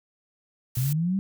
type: noise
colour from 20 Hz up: blue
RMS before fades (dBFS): -35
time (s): 0.75-0.93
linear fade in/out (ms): 5
type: linear sweep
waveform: sine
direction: up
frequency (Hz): 120 to 199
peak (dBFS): -22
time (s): 0.77-1.19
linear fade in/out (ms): 0
effects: none